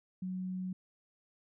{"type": "tone", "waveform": "sine", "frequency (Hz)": 185, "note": "F#3", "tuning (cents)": 0, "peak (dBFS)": -35, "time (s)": [0.22, 0.73], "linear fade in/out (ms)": 5, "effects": []}